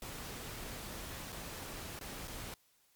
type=noise with dropouts; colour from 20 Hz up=pink; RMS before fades=-45 dBFS; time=0.02-2.54 s; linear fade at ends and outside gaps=1 ms; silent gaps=1.322-1.326 / 1.991-2.011 / 2.274-2.279 s; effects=white hiss -71 dBFS RMS until 2.95 s + Opus 48 kbps